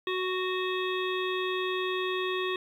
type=harmonic tone; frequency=370 Hz; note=F#4; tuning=in tune; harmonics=1 / 3 / 5 / 7 / 9 / 10; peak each=-30 / -35 / -37 / -38 / -40 / -40 dBFS; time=0.07-2.56 s; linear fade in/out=2 ms; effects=10-bit